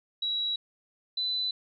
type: tone pair in turn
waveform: sine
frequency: 3887 / 4001 Hz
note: B7 / B7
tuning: -28 / +22 cents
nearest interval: minor second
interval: 50 cents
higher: second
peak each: -27 dBFS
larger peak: neither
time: 0.22-0.56 / 1.17-1.51 s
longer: neither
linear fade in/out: 5 ms
effects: none